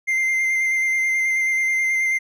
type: tone with vibrato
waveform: triangle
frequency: 2090 Hz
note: C7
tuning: 2 cents flat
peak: -16 dBFS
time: 0.07-2.19 s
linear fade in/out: 20 ms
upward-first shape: square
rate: 9.3 Hz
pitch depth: 13 cents each way
effects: none